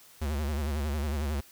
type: tone with vibrato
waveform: square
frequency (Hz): 73.42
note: D2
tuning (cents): 0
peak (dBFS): -29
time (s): 0.21-1.41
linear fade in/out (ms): 10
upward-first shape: sine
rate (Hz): 11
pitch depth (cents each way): 110
effects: white hiss -55 dBFS RMS until 1.51 s